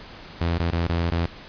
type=tone with dropouts; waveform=sawtooth; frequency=84.7 Hz; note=E2; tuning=48 cents sharp; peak=-17 dBFS; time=0.41-1.26 s; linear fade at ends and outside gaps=0 ms; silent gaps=0.58-0.601 / 0.703-0.726 / 0.869-0.894 / 1.1-1.12 s; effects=pink hiss -42 dBFS RMS until 1.48 s + resampled to 11025 Hz